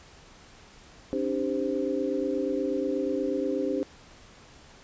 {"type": "tone cluster", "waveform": "sine", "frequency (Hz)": [273.3, 301.6, 396.3, 519], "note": ["C#4", "D4", "G4", "C5"], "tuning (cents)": [-24, 46, 19, -14], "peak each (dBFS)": -31, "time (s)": [1.13, 3.83], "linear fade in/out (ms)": 0, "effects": ["pink hiss -52 dBFS RMS until 4.83 s", "resampled to 16000 Hz"]}